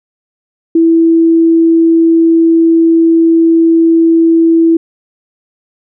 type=tone; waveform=sine; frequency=329.6 Hz; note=E4; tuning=in tune; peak=-4 dBFS; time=0.75-4.77 s; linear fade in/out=5 ms; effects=none